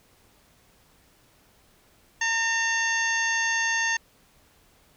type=harmonic tone with a mistuned harmonic; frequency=911 Hz; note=A#5; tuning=40 cents flat; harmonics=1 / 2 / 3 / 4 / 5 / 6 / 7; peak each=-32 / -24 / -32 / -38 / -39 / -41 / -31 dBFS; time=2.21-3.97 s; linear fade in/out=5 ms; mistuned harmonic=4; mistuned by=-75 cents; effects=pink hiss -60 dBFS RMS until 4.96 s